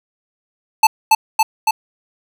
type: tone with echo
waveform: square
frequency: 876 Hz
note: A5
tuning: 8 cents flat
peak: -6 dBFS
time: 0.83-0.87 s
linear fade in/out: 5 ms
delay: 280 ms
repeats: 3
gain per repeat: -2 dB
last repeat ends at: 1.71 s
effects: none